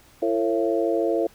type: harmonic tone with a mistuned harmonic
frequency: 112.3 Hz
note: A2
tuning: 36 cents sharp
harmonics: 3 / 4 / 5 / 6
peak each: -24 / -25 / -26 / -27 dBFS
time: 0.22-1.27 s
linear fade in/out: 5 ms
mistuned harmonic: 5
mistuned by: -58 cents
effects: pink hiss -54 dBFS RMS until 1.34 s